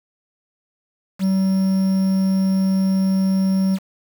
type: tone with quantisation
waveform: triangle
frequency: 191 Hz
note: G3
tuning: 45 cents flat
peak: -13 dBFS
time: 1.19-3.79 s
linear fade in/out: 50 ms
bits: 6
effects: none